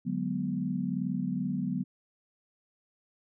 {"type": "chord", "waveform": "sine", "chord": "G# half-diminished seventh", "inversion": "second", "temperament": "equal", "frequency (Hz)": [146.83, 185, 207.7, 246.9], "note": ["D3", "F#3", "G#3", "B3"], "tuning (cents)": [0, 0, 0, 0], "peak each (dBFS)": [-37, -32, -37, -33], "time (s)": [0.05, 1.84], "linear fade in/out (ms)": 20, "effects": []}